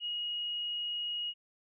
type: tone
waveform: sine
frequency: 2887 Hz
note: F#7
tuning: 43 cents flat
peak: -33 dBFS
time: 0-1.34 s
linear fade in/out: 50 ms
effects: none